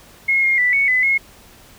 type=tone with pitch steps; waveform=sine; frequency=2160 / 2134 / 1977 / 2217 / 2012 / 2166 Hz; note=C#7 / C7 / B6 / C#7 / B6 / C#7; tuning=-45 / +34 / +1 / 0 / +32 / -41 cents; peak=-13 dBFS; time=0.28-1.18 s; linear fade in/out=10 ms; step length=150 ms; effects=pink hiss -46 dBFS RMS until 1.78 s